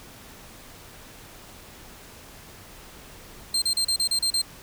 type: tone bursts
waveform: 30% pulse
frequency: 4169 Hz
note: C8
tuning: 7 cents flat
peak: -18 dBFS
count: 8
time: 3.54-4.418 s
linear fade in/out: 5 ms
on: 80 ms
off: 34 ms
effects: pink hiss -46 dBFS RMS until 4.62 s